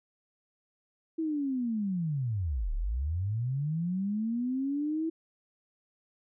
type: linear two-way sweep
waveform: sine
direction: down then up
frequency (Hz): 328.8 to 32.7 to 328.8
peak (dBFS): -28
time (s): 1.18-5.1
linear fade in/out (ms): 10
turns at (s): 2.73
effects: none